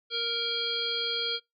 harmonic tone, 466.2 Hz, A#4, in tune, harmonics 1 / 3 / 5 / 7 / 9 / 10, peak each -37 / -38 / -41 / -31 / -34 / -37 dBFS, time 0.1-1.4 s, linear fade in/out 50 ms, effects noise-tail reverb RT60 0.2 s tail -26 dB re dry

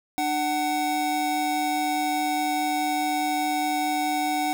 square tone pair together, 299.2 / 748 Hz, D4 / F#5, +32 / +19 cents, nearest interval octave + major third, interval 1587 cents, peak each -29 / -25 dBFS, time 0.18-4.53 s, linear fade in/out 0 ms, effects none

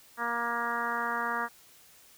harmonic tone, 235.7 Hz, A#3, 19 cents sharp, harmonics 1 / 2 / 3 / 4 / 5 / 6 / 7 / 8, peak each -42 / -41 / -39 / -35 / -34 / -36 / -36 / -40 dBFS, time 0.17-1.49 s, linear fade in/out 50 ms, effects white hiss -57 dBFS RMS until 2.17 s

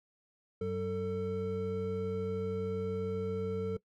triangle tone cluster, 96.7 / 189.4 / 446.5 Hz, G2 / F#3 / A4, -23 / +41 / +25 cents, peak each -38 / -37 / -31 dBFS, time 0.61-3.77 s, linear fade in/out 5 ms, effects noise-tail reverb RT60 0.1 s tail -20 dB re dry

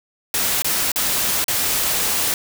white noise with dropouts, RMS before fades -20 dBFS, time 0.34-2.34 s, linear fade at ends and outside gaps 1 ms, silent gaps 0.621-0.645 / 0.918-0.959 / 1.442-1.482 s, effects none

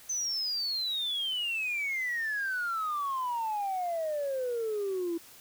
sine exponential sweep, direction down, 6200 to 329.6 Hz, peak -28 dBFS, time 0.09-5.18 s, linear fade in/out 10 ms, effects tanh soft clip ceiling -26 dBFS + white hiss -53 dBFS RMS until 5.4 s

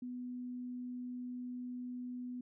sine tone, 248 Hz, B3, 7 cents sharp, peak -40 dBFS, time 0.02-2.41 s, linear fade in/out 5 ms, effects none

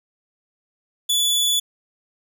sawtooth tone, 3447 Hz, A7, 36 cents flat, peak -14 dBFS, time 1.09-1.6 s, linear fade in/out 10 ms, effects none

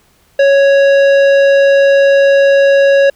sine tone with tanh clipping, 554.4 Hz, C#5, in tune, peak -7 dBFS, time 0.39-3.1 s, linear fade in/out 5 ms, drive 13 dB, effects pink hiss -52 dBFS RMS until 3.15 s

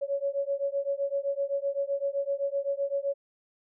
sine beating tone pair, 554.4 / 562.2 Hz, C#5 / C#5, 0 / +24 cents, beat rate 7.8 Hz, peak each -30 dBFS, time 0.01-3.14 s, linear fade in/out 20 ms, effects none

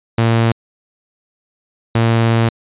sawtooth tone pair in turn, 114.7 / 114.7 Hz, A#2 / A#2, -28 / -28 cents, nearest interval unison, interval 0 cents, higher neither, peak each -7 dBFS, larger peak neither, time 0.18-0.52 / 1.95-2.49 s, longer second, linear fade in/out 5 ms, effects resampled to 8000 Hz

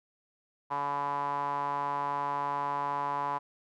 sawtooth tone with band-pass filter, 142.7 Hz, D3, 49 cents flat, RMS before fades -32 dBFS, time 0.7-3.39 s, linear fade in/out 20 ms, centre 960 Hz, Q 8.1, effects none

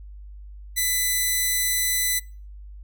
5% pulse tone, 1998 Hz, B6, 20 cents sharp, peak -10 dBFS, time 0.76-2.2 s, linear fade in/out 20 ms, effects noise-tail reverb RT60 0.4 s tail -24 dB re dry + added 50 Hz sine -38 dBFS peak until 2.83 s

